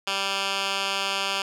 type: tone with band-pass filter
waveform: 10% pulse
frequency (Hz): 195.9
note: G3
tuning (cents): -1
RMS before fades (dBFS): -27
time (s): 0.07-1.42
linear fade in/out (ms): 2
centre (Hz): 3200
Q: 1.1
effects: none